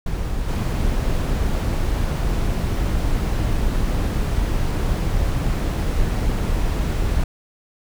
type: noise with level steps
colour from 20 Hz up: brown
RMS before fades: -24 / -20 dBFS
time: 0.06-7.24 s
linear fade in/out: 5 ms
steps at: 0.48 s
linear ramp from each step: 10 ms
effects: none